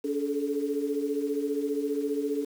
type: tone cluster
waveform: sine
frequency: 285.7 / 423.8 / 438.7 Hz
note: D4 / G#4 / A4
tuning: -48 / +35 / -5 cents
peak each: -30 / -32 / -31 dBFS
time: 0.04-2.45 s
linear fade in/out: 10 ms
effects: 8-bit